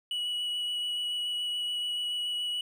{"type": "tone with vibrato", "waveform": "triangle", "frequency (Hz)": 2933, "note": "F#7", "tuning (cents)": -16, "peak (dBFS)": -28, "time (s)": [0.11, 2.61], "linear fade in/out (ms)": 2, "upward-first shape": "square", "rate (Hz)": 7, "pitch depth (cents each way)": 8, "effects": []}